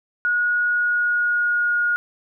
sine tone with pitch glide, 1450 to 1435 Hz, F#6 to F6, -35 to +47 cents, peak -17 dBFS, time 0.25-1.96 s, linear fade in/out 0 ms, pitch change -18 cents, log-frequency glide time 0.68-1.8 s, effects none

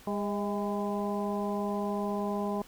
harmonic tone with a mistuned harmonic, 203.1 Hz, G#3, 38 cents flat, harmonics 1 / 2 / 3 / 4 / 5, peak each -32 / -35 / -37 / -38 / -39 dBFS, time 0.07-2.62 s, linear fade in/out 2 ms, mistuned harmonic 3, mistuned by +57 cents, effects pink hiss -54 dBFS RMS until 2.67 s

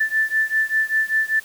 sine beating tone pair, 1760 / 1765.1 Hz, A6 / A6, 0 / +5 cents, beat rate 5.1 Hz, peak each -20 / -21 dBFS, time 0-1.4 s, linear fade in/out 10 ms, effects white hiss -44 dBFS RMS until 1.44 s

